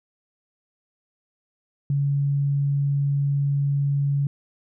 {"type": "tone", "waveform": "sine", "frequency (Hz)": 141.1, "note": "C#3", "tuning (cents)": 31, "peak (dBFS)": -19, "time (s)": [1.9, 4.27], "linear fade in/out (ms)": 2, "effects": []}